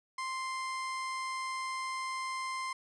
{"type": "tone", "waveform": "30% pulse", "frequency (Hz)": 1046.5, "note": "C6", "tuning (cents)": 0, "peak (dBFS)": -32, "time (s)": [0.18, 2.73], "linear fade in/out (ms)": 5, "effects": ["resampled to 22050 Hz"]}